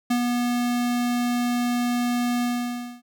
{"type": "tone with ADSR envelope", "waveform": "square", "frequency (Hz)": 242.7, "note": "B3", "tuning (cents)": -30, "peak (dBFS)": -19, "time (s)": [0.1, 3.02], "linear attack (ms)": 9, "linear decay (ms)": 77, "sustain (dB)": -3, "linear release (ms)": 590, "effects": []}